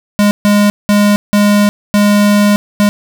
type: tone bursts at uneven times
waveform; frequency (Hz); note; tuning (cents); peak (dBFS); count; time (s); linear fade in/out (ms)
square; 205.8; G#3; -16; -7; 6; 0.19-0.31 / 0.45-0.7 / 0.89-1.16 / 1.33-1.69 / 1.94-2.56 / 2.8-2.89; 0
effects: none